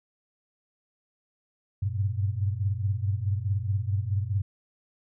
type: tone cluster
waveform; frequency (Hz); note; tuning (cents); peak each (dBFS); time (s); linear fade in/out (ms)
sine; 96.3 / 101 / 117.5; G2 / G#2 / A#2; -30 / -48 / +14; -27 / -30 / -32; 1.82-4.42; 10
effects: none